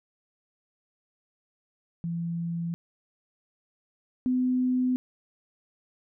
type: tone pair in turn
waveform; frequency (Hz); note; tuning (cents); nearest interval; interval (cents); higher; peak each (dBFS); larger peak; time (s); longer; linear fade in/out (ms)
sine; 169 / 253.2; E3 / B3; +43 / +43; perfect fifth; 700; second; -28 / -22; second; 2.04-2.74 / 4.26-4.96; neither; 0
effects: none